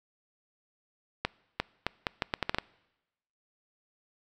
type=accelerating click train; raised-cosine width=0.3 ms; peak=-11 dBFS; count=10; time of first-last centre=1.25-2.585 s; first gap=350 ms; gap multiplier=0.76; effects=noise-tail reverb RT60 1.0 s tail -24 dB re dry